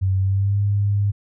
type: tone with pitch glide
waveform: sine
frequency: 95.2 to 101.45 Hz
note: F#2 to G#2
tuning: +50 to -40 cents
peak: -16 dBFS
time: 0.01-1.12 s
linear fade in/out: 20 ms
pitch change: +110 cents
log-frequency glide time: 0.18-0.61 s
effects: none